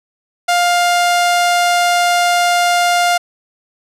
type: tone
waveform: sawtooth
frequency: 703 Hz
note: F5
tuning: 11 cents sharp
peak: -7 dBFS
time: 0.48-3.18 s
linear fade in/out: 10 ms
effects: low-pass 11000 Hz 12 dB/octave